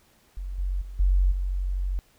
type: tone with level steps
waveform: sine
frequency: 46.25 Hz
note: F#1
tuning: in tune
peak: -30 / -24 / -35 / -17 / -24 dBFS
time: 0.37-1.99 s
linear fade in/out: 0 ms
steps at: 0.58 / 0.81 / 0.99 / 1.31 s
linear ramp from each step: 10 ms
effects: pink hiss -61 dBFS RMS until 2.18 s